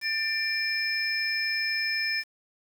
sine tone cluster, 1786 / 2366 / 5190 Hz, A6 / D7 / E8, +25 / +12 / -28 cents, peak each -30 dBFS, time 0.01-2.24 s, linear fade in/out 50 ms, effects 8-bit

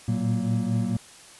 triangle tone cluster, 113.2 / 117.6 / 187.4 / 233 Hz, A2 / A#2 / F#3 / A#3, +50 / +16 / +22 / -1 cents, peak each -26 dBFS, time 0.08-0.97 s, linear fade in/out 5 ms, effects white hiss -48 dBFS RMS until 1.39 s + resampled to 24000 Hz

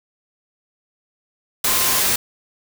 sine tone in noise, 1046.5 Hz, C6, in tune, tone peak -29 dBFS, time 1.67-2 s, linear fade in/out 5 ms, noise white, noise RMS -18 dBFS, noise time 1.64-2.16 s, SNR -14 dB, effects none

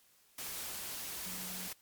sine tone in noise, 183.9 Hz, F#3, 10 cents flat, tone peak -48 dBFS, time 1.26-1.68 s, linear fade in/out 5 ms, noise white, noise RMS -42 dBFS, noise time 0.38-1.73 s, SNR -9 dB, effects white hiss -67 dBFS RMS until 1.81 s + MP3 96 kbps

